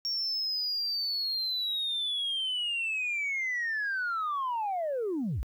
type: linear sweep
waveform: sine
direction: down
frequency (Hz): 5540 to 38.89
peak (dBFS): -27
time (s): 0.05-5.43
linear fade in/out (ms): 0
effects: tanh soft clip ceiling -26 dBFS + 11-bit